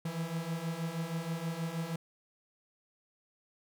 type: beating tone pair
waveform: 45% pulse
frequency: 160.9 / 167.2 Hz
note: E3 / E3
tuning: -42 / +25 cents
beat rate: 6.3 Hz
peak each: -39 / -36 dBFS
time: 0.05-1.96 s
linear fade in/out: 5 ms
effects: none